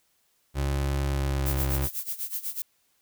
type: tone with pitch glide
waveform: 30% pulse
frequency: 69.3 to 67.4 Hz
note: C#2 to C#2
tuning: 0 to -48 cents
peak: -22 dBFS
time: 0.54-1.89 s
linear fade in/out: 50 ms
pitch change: -48 cents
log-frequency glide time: 1.06-1.63 s
type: noise with tremolo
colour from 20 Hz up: violet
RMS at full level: -30 dBFS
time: 1.46-2.62 s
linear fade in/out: 2 ms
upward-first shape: sine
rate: 8.1 Hz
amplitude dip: 85%
effects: white hiss -69 dBFS RMS until 3.01 s